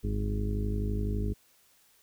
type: harmonic tone with a mistuned harmonic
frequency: 51.91 Hz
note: G#1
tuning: in tune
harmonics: 1 / 2 / 3 / 4 / 5 / 6 / 7 / 8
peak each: -30 / -33 / -46 / -36 / -47 / -41 / -49 / -40 dBFS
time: 0.03-1.34 s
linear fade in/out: 20 ms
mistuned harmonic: 3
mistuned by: -92 cents
effects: white hiss -64 dBFS RMS until 2.02 s